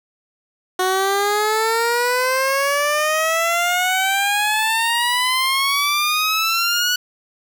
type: exponential sweep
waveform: 15% pulse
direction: up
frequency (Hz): 366.9 to 1481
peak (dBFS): -10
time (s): 0.79-6.96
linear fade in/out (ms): 5
effects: none

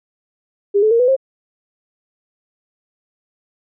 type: tone with pitch steps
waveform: sine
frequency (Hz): 403.7 / 432.7 / 463.7 / 497 / 532.7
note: G#4 / A4 / A#4 / B4 / C5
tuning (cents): -49 / -29 / -9 / +11 / +31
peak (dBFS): -10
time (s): 0.74-1.165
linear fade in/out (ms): 20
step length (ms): 85
effects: none

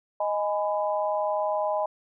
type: chord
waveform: sine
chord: G# minor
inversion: second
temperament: equal with one note detuned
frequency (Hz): 622.3 / 830.6 / 1001.6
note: D#5 / G#5 / B5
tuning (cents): 0 / 0 / +24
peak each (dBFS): -26 / -29 / -31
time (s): 0.2-1.86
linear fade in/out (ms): 5
effects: none

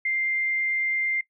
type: tone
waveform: sine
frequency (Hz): 2097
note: C7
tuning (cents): +3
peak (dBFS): -23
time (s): 0.05-1.21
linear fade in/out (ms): 5
effects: noise-tail reverb RT60 0.1 s tail -18 dB re dry

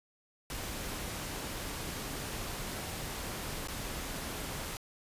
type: noise with dropouts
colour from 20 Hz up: pink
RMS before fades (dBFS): -39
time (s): 0.5-4.77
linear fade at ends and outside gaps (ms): 1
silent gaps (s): 3.674-3.684
effects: resampled to 32000 Hz

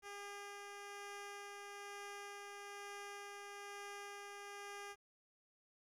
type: tone with tremolo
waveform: 10% pulse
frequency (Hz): 404.5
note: G#4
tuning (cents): -46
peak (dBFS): -39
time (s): 0.02-4.96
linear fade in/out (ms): 50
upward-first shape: sine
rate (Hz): 1.1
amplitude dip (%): 25
effects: low-pass 11000 Hz 12 dB/octave + 12-bit

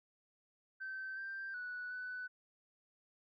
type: tone with pitch steps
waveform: sine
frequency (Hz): 1545 / 1574 / 1477 / 1496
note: G6 / G6 / F#6 / F#6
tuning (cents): -26 / +7 / -3 / +19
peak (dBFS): -40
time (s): 0.8-2.28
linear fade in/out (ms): 20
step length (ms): 370
effects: tanh soft clip ceiling -37 dBFS

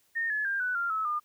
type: tone with pitch steps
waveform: sine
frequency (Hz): 1834 / 1711.2 / 1596.6 / 1489.7 / 1389.9 / 1296.8 / 1210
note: A#6 / A6 / G6 / F#6 / F6 / E6 / D#6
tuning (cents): -29 / -49 / +31 / +11 / -9 / -29 / -49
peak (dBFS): -27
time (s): 0.15-1.2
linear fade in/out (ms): 20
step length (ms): 150
effects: white hiss -68 dBFS RMS until 1.24 s

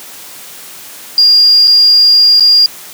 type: tone with dropouts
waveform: sine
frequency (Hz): 4818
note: D8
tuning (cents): +43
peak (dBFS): -3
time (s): 1.18-2.66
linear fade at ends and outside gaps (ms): 1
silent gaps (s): 1.674-1.678 / 2.398-2.406
effects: white hiss -31 dBFS RMS until 2.93 s + high-pass 150 Hz 12 dB/octave

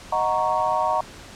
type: chord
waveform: sine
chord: D# minor seventh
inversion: none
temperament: equal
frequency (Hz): 622.3 / 740 / 932.3 / 1108.7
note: D#5 / F#5 / A#5 / C#6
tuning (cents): 0 / 0 / 0 / 0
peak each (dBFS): -26 / -25 / -23 / -26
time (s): 0.12-1.01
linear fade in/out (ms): 5
effects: pink hiss -42 dBFS RMS until 1.35 s + low-pass 8000 Hz 12 dB/octave

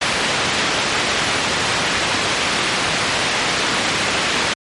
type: low-pass noise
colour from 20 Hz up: white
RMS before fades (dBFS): -19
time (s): 0.01-4.54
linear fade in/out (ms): 10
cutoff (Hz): 3300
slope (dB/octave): 12
effects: high-pass 80 Hz 12 dB/octave + MP3 48 kbps

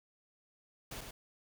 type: noise with echo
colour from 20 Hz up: pink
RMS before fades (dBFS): -44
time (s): 0.91-1.01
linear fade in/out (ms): 5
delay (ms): 100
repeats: 1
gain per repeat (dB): -4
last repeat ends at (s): 1.11
effects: none

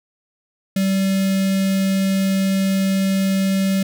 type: tone with notch filter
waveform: square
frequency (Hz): 193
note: G3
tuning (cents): -27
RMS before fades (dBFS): -18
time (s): 0.76-3.83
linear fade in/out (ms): 5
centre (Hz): 1000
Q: 0.78
effects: none

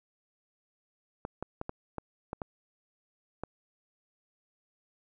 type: clicks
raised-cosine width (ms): 1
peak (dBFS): -21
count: 8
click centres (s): 1.251 / 1.426 / 1.614 / 1.694 / 1.983 / 2.331 / 2.418 / 3.436
effects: none

